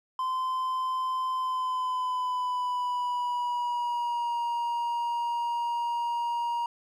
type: tone with pitch glide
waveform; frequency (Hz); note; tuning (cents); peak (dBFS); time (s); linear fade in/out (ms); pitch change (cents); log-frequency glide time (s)
triangle; 1031 to 945.4; C6 to A#5; -26 to +24; -25; 0.19-6.66; 2; -150; 1.33-4.39
effects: none